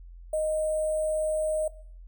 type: tone with sample-and-hold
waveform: sine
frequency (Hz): 622.3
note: D#5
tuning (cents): 0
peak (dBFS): -24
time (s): 0.33-1.68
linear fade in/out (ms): 5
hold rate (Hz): 8820
effects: noise-tail reverb RT60 0.5 s tail -18 dB re dry + added 43 Hz sine -43 dBFS peak until 2.07 s